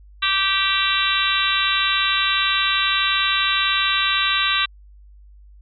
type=harmonic tone; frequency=389.2 Hz; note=G4; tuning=12 cents flat; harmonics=3 / 4 / 5 / 6 / 7 / 8 / 9 / 10; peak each=-24 / -25 / -28 / -28 / -24 / -28 / -26 / -23 dBFS; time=0.22-4.66 s; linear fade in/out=10 ms; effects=added 50 Hz sine -43 dBFS peak until 5.61 s